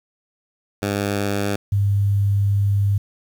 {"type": "tone pair in turn", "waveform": ["10% pulse", "sine"], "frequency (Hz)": [100.9, 100.42], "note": ["G#2", "G2"], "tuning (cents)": [-49, 42], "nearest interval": "unison", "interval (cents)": 9, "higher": "first", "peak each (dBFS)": [-12, -15], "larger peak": "first", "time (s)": [[0.82, 1.56], [1.72, 2.98]], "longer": "second", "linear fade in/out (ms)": 5, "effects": ["8-bit"]}